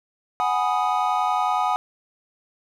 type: chord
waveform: triangle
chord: G# minor seventh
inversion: third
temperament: equal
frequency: 740 / 830.6 / 987.8 / 1244.5 Hz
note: F#5 / G#5 / B5 / D#6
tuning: 0 / 0 / 0 / 0 cents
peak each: -22 / -23 / -26 / -23 dBFS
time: 0.4-1.76 s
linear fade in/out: 0 ms
effects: none